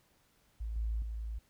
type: tone with level steps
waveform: sine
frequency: 55.2 Hz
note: A1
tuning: 6 cents sharp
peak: -35 / -31 / -36 dBFS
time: 0.6-1.39 s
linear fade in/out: 10 ms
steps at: 0.76 / 1.02 s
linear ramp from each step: 2 ms
effects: pink hiss -70 dBFS RMS until 1.49 s